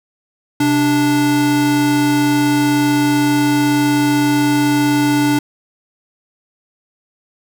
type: tone pair together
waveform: square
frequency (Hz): 130.7 / 293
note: C3 / D4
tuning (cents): -1 / -4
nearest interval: octave + major second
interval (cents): 1397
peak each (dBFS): -22 / -13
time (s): 0.6-5.39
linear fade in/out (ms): 5
effects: none